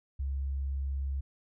sine tone, 68.3 Hz, C#2, 25 cents flat, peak -30 dBFS, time 0.19-1.21 s, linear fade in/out 10 ms, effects none

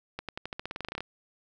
accelerating click train, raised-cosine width 0.3 ms, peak -19 dBFS, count 16, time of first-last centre 0.19-1.006 s, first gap 97 ms, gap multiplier 0.91, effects none

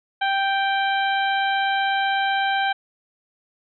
harmonic tone, 784 Hz, G5, in tune, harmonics 1 / 2 / 3 / 4 / 5, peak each -21 / -24 / -31 / -30 / -35 dBFS, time 0.21-2.73 s, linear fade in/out 10 ms, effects none

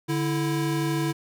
square tone pair together, 145.89 / 329.6 Hz, D3 / E4, -11 / 0 cents, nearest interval octave + major second, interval 1411 cents, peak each -27 dBFS, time 0.08-1.13 s, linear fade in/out 20 ms, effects none

